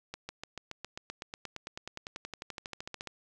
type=accelerating click train; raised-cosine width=0.2 ms; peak=-22 dBFS; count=30; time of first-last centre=0.14-3.073 s; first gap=150 ms; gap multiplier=0.97; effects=none